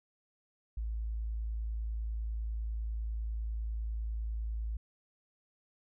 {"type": "tone", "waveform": "sine", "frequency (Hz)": 55, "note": "A1", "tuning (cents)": 0, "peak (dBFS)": -33, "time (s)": [0.77, 4.77], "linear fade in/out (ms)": 5, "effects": []}